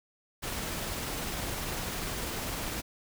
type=noise with tremolo; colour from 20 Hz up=pink; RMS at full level=-34 dBFS; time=0.42-2.82 s; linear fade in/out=20 ms; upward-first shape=triangle; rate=20 Hz; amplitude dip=25%; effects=none